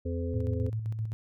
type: harmonic tone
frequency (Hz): 85.3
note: F2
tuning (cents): -40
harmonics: 1 / 3 / 5 / 6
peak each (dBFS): -31 / -36 / -38 / -39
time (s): 0.05-0.7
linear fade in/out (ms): 10
type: tone with tremolo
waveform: sine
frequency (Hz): 110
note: A2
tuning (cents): 0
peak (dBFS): -28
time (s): 0.34-1.13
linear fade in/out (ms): 0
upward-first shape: square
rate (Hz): 7.7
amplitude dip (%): 45
effects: none